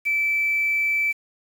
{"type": "tone with quantisation", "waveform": "sine", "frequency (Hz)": 2320, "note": "D7", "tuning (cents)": -22, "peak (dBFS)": -19, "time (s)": [0.05, 1.13], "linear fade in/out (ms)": 20, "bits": 7, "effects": []}